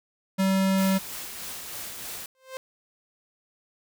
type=tone; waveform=square; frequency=191.8 Hz; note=G3; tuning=37 cents flat; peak=-21 dBFS; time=0.38-0.99 s; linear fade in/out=20 ms
type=noise with tremolo; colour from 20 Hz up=white; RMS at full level=-36 dBFS; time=0.78-2.26 s; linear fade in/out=2 ms; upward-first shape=sine; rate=3.2 Hz; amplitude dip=30%
type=tone with exponential growth; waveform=sawtooth; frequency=523.3 Hz; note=C5; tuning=in tune; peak=-27 dBFS; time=2.35-2.57 s; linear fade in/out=0 ms; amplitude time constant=47 ms
effects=none